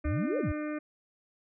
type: harmonic tone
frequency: 301.5 Hz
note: D4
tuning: 46 cents sharp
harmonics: 1 / 2 / 4 / 5 / 6 / 7 / 8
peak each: -33 / -39 / -45 / -47 / -49 / -50 / -51 dBFS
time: 0.04-0.79 s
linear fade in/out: 10 ms
type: exponential two-way sweep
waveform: sine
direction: up then down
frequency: 61.74 to 594 to 61.74 Hz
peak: -28 dBFS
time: 0.05-0.52 s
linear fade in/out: 5 ms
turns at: 0.38 s
effects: none